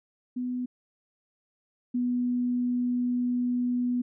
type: tone pair in turn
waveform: sine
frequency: 249 / 245.9 Hz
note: B3 / B3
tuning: +14 / -7 cents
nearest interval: unison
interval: 21 cents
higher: first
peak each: -28 / -24 dBFS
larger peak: second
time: 0.36-0.66 / 1.94-4.02 s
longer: second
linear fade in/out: 10 ms
effects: none